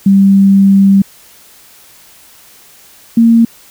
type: tone pair in turn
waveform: sine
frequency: 196 / 230 Hz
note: G3 / A#3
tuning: 0 / -23 cents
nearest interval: minor third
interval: 277 cents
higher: second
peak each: -3 dBFS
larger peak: neither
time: 0.06-1.02 / 3.17-3.45 s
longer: first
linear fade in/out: 5 ms
effects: white hiss -41 dBFS RMS until 3.7 s